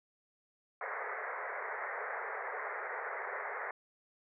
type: band-pass noise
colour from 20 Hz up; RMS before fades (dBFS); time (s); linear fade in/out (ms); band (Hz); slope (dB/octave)
white; -40; 0.81-3.71; 2; 400 to 2100; 96
effects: none